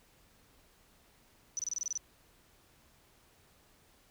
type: tone bursts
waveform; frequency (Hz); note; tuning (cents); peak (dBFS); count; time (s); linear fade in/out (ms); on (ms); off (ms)
sine; 5950; F#8; +9; -32; 9; 1.57-1.975; 0; 21; 27
effects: pink hiss -65 dBFS RMS until 4.1 s